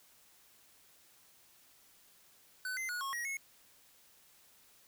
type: tone with pitch steps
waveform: square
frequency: 1507 / 2069 / 1455 / 1090 / 1897 / 2182 Hz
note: F#6 / C7 / F#6 / C#6 / A#6 / C#7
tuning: +31 / -20 / -29 / -29 / +30 / -28 cents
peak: -37 dBFS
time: 2.65-3.37 s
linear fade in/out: 2 ms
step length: 120 ms
effects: white hiss -64 dBFS RMS until 4.87 s